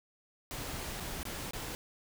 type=noise with dropouts; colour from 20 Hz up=pink; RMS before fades=-40 dBFS; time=0.51-1.75 s; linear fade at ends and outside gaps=0 ms; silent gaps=1.001-1.005 / 1.231-1.253 / 1.509-1.534 s; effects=none

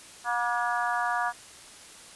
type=harmonic tone with a mistuned harmonic; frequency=240 Hz; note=B3; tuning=49 cents flat; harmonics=3 / 4 / 5 / 6 / 7; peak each=-30 / -31 / -32 / -33 / -33 dBFS; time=0.24-1.33 s; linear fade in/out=50 ms; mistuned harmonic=5; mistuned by=-27 cents; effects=white hiss -48 dBFS RMS until 2.15 s + resampled to 24000 Hz

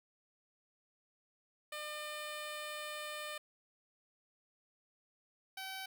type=tone pair in turn; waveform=10% pulse; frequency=602 / 766 Hz; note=D5 / G5; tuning=+43 / -40 cents; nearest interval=major third; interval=417 cents; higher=second; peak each=-33 / -34 dBFS; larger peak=first; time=1.72-3.38 / 5.57-5.86 s; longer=first; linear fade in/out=5 ms; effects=none

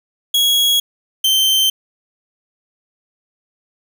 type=tone pair in turn; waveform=40% pulse; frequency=3322 / 3115 Hz; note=G#7 / G7; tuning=0 / -12 cents; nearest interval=minor second; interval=112 cents; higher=first; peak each=-11 dBFS; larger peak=neither; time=0.34-0.8 / 1.24-1.7 s; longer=neither; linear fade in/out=5 ms; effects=none

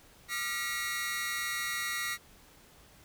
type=tone cluster; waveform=sawtooth; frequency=1196 / 1385 / 1923 / 2184 Hz; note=D6 / F6 / B6 / C#7; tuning=+31 / -15 / -47 / -26 cents; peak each=-39 / -38 / -31 / -35 dBFS; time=0.28-2.18 s; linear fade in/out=50 ms; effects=pink hiss -58 dBFS RMS until 3.04 s

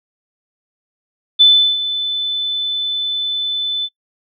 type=tone with ADSR envelope; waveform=sine; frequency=3510 Hz; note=A7; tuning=5 cents flat; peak=-4 dBFS; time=1.39-3.89 s; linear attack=21 ms; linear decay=360 ms; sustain=-13 dB; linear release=48 ms; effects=noise-tail reverb RT60 0.1 s tail -23 dB re dry

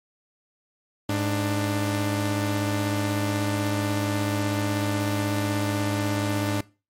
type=tone pair together; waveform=sawtooth; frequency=104.2 / 296.3 Hz; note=G#2 / D4; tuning=+6 / +15 cents; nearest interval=octave + tritone; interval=1809 cents; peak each=-22 dBFS; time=1.09-6.61 s; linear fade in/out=5 ms; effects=noise-tail reverb RT60 0.3 s tail -20 dB re dry + MP3 64 kbps

